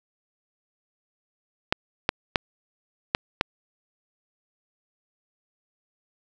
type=clicks; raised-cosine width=0.3 ms; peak=-3 dBFS; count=5; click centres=1.725 / 2.091 / 2.358 / 3.149 / 3.411 s; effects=none